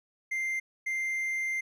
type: tone pair in turn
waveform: triangle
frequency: 2093 / 2093 Hz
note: C7 / C7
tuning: 0 / 0 cents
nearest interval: unison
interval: 0 cents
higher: neither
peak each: -27 dBFS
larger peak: neither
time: 0.31-0.6 / 0.86-1.61 s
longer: second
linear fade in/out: 10 ms
effects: none